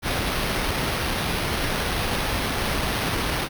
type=noise with sample-and-hold; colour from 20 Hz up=pink; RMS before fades=-25 dBFS; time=0.02-3.49 s; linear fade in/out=50 ms; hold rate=7350 Hz; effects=none